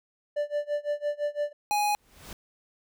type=tone with tremolo; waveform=triangle; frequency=587.3 Hz; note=D5; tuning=in tune; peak=-22 dBFS; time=0.36-1.53 s; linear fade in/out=10 ms; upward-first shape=sine; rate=5.9 Hz; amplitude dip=95%
type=tone; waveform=square; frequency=830.6 Hz; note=G#5; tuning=in tune; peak=-24 dBFS; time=1.71-1.95 s; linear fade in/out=0 ms
type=noise with exponential growth; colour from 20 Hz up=pink; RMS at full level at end=-40 dBFS; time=1.87-2.33 s; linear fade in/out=2 ms; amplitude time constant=100 ms
effects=none